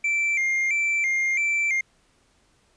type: tone with vibrato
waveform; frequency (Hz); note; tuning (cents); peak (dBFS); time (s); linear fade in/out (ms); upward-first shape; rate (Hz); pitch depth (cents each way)
triangle; 2224; C#7; +5; -19; 0.04-1.81; 5; square; 1.5; 85
effects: pink hiss -63 dBFS RMS until 2.76 s + resampled to 22050 Hz